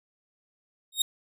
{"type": "tone with exponential growth", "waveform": "sawtooth", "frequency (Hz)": 3729, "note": "A#7", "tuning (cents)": 0, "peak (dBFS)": -15, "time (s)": [0.92, 1.02], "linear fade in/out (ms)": 5, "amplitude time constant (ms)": 20, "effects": []}